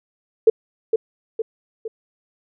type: tone with echo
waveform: sine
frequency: 446.1 Hz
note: A4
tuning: 24 cents sharp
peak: -7 dBFS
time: 0.47-0.5 s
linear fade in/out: 5 ms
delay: 460 ms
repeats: 3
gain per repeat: -6 dB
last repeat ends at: 1.88 s
effects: none